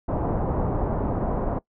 pink low-pass noise, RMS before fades -25 dBFS, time 0.08-1.59 s, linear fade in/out 10 ms, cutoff 950 Hz, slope 24 dB/octave, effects noise-tail reverb RT60 0.1 s tail -21 dB re dry

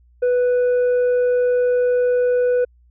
triangle tone with tanh clipping, 493.9 Hz, B4, in tune, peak -15 dBFS, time 0.22-2.65 s, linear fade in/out 10 ms, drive 8 dB, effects added 60 Hz sine -50 dBFS peak until 2.9 s

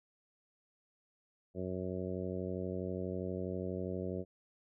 harmonic tone, 92.3 Hz, F#2, 4 cents flat, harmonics 1 / 2 / 3 / 4 / 5 / 6 / 7, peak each -43 / -41 / -45 / -42 / -44 / -45 / -49 dBFS, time 1.54-4.25 s, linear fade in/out 50 ms, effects none

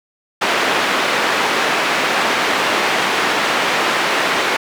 white band-pass noise, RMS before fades -17 dBFS, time 0.41-4.57 s, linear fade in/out 10 ms, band 270 to 2200 Hz, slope 12 dB/octave, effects none

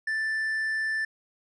triangle tone, 1765 Hz, A6, 5 cents sharp, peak -24 dBFS, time 0.07-1.05 s, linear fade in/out 5 ms, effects resampled to 22050 Hz

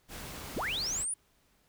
pink noise, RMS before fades -43 dBFS, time 0.08-1.06 s, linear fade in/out 50 ms
sine linear sweep, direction up, 76.8 to 9956 Hz, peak -31 dBFS, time 0.56-1.14 s, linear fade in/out 5 ms
effects pink hiss -69 dBFS RMS until 1.68 s

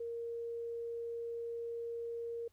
sine tone, 466.2 Hz, A#4, in tune, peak -38 dBFS, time 0-2.48 s, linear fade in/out 5 ms, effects added 85 Hz sine -70 dBFS peak until 2.52 s + pink hiss -75 dBFS RMS until 2.52 s

